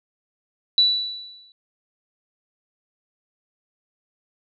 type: tone with exponential decay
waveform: sine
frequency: 3951 Hz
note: B7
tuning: in tune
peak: -11 dBFS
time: 0.78-1.52 s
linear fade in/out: 1 ms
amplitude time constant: 160 ms
effects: none